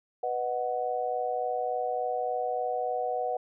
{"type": "chord", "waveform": "sine", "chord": "B major", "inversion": "none", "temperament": "just", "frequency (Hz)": [493.9, 617.4, 740.8], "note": ["B4", "D#5", "F#5"], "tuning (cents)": [0, -14, 2], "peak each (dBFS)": [-32, -35, -30], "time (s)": [0.23, 3.37], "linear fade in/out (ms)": 5, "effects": []}